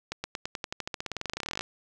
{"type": "accelerating click train", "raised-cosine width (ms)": 0.2, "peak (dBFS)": -15, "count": 29, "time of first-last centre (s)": [0.12, 1.61], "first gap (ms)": 120, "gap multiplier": 0.93, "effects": []}